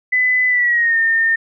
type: tone with pitch glide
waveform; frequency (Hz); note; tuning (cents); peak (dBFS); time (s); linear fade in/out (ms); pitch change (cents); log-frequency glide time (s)
sine; 2006 to 1818.4; B6 to A#6; +26 to -43; -12; 0.12-1.36; 10; -169; 0.48-0.98
effects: none